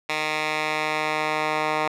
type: tone with band-pass filter sweep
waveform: 10% pulse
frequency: 154.1 Hz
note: D#3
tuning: 16 cents flat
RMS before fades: -25 dBFS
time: 0.09-1.88 s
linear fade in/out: 5 ms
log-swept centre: 2400 to 1400 Hz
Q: 1.1
effects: none